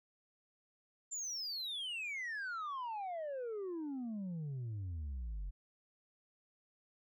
sine exponential sweep, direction down, 7340 to 43.55 Hz, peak -36 dBFS, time 1.11-5.51 s, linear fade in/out 20 ms, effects tanh soft clip ceiling -38 dBFS

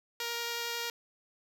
5% pulse tone with vibrato, 469.8 Hz, A#4, 13 cents sharp, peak -22 dBFS, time 0.2-0.9 s, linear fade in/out 2 ms, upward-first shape triangle, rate 11 Hz, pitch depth 9 cents each way, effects none

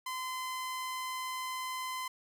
sawtooth tone, 1027 Hz, C6, 33 cents flat, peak -32 dBFS, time 0.06-2.08 s, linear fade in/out 5 ms, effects none

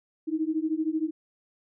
sine beating tone pair, 309.2 / 322.2 Hz, D#4 / E4, -11 / -39 cents, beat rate 13 Hz, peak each -28 dBFS, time 0.27-1.11 s, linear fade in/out 20 ms, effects none

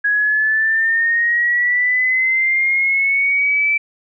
sine linear sweep, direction up, 1659 to 2327 Hz, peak -13 dBFS, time 0.04-3.78 s, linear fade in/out 10 ms, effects none

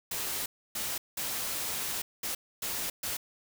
white noise bursts at uneven times, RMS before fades -34 dBFS, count 6, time 0.11-0.46 / 0.75-0.98 / 1.17-2.02 / 2.23-2.35 / 2.62-2.9 / 3.03-3.17 s, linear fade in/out 5 ms, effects none

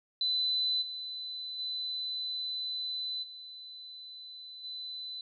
sine tone with level steps, 4011 Hz, B7, 26 cents sharp, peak -27 / -37 / -33 / -44 / -38 dBFS, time 0.21-5.21 s, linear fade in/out 2 ms, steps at 0.81 / 1.58 / 3.22 / 4.63 s, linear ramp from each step 20 ms, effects none

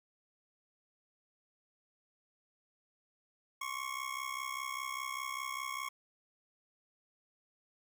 25% pulse ring-modulated tone, 1097 Hz, C#6, 18 cents flat, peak -31 dBFS, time 3.61-5.89 s, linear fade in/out 5 ms, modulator 32.5 Hz, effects none

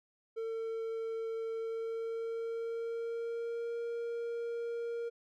triangle tone with pitch glide, 451.1 to 467.8 Hz, A4 to A#4, +43 to +6 cents, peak -33 dBFS, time 0.36-5.1 s, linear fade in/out 20 ms, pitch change +63 cents, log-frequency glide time 1.54-3.78 s, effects none

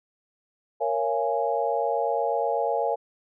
sine chord, Bb minor seventh, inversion none, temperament equal with one note detuned, 466.2 / 554.4 / 682.1 / 830.6 Hz, Bb4 / Db5 / F5 / Ab5, 0 / 0 / -41 / 0 cents, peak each -28 dBFS, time 0.8-2.96 s, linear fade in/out 20 ms, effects none

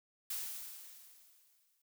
blue noise with exponential decay, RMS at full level -38 dBFS, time 0.3-1.82 s, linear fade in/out 5 ms, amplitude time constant 330 ms, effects none

